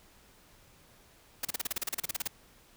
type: noise bursts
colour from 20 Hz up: white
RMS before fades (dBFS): -32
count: 16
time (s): 1.43-2.276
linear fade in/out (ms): 5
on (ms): 21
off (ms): 34
effects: pink hiss -60 dBFS RMS until 2.76 s